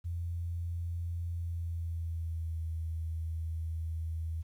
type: tone with pitch glide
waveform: sine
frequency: 85.4 to 81.12 Hz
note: F2 to E2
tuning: -38 to -27 cents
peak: -33 dBFS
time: 0.04-4.43 s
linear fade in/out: 20 ms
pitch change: -89 cents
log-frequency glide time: 1.33-2.62 s
effects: 11-bit